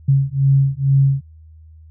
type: beating tone pair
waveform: sine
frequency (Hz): 135.9 / 138.1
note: C#3 / C#3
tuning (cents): -34 / -6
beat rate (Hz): 2.2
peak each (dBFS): -15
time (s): 0.08-1.21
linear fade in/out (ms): 10
effects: added 79 Hz sine -40 dBFS peak until 1.9 s